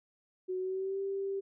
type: tone with pitch glide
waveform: sine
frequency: 370 to 392 Hz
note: F#4 to G4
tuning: 0 to 0 cents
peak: -32 dBFS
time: 0.48-1.41 s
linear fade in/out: 20 ms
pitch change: +100 cents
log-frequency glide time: 0.58-1 s
effects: none